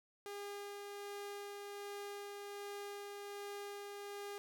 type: tone with tremolo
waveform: sawtooth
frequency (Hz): 405.4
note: G#4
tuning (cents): -42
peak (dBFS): -40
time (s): 0.26-4.38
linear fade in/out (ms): 0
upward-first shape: sine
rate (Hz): 1.3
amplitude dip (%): 25
effects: none

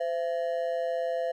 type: ring-modulated tone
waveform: triangle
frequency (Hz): 594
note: D5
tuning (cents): +20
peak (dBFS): -22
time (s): 0-1.32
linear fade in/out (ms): 10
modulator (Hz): 78.7
effects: none

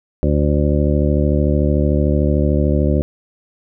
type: harmonic tone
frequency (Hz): 73.42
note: D2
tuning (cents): 0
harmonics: 1 / 2 / 3 / 4 / 5 / 7 / 8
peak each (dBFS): -16 / -19 / -21 / -22 / -23 / -24 / -25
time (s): 0.23-3.02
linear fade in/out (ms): 0
effects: none

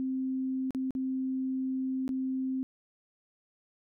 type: tone with dropouts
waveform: sine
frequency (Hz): 261.8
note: C4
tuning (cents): +1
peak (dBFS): -29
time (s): 0-2.63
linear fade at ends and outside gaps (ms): 0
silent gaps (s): 0.707-0.748 / 0.907-0.951 / 2.079-2.091
effects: none

